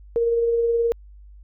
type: tone with tremolo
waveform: sine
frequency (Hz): 466.2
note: A#4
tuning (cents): 0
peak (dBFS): -16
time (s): 0.16-0.92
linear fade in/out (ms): 0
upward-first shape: sine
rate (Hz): 19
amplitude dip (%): 30
effects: added 50 Hz sine -42 dBFS peak until 1.43 s